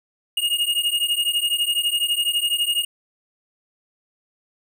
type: beating tone pair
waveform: square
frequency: 2850 / 2862 Hz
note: F7 / F7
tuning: +34 / +42 cents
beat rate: 12 Hz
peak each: -23 dBFS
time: 0.37-2.85 s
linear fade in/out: 5 ms
effects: none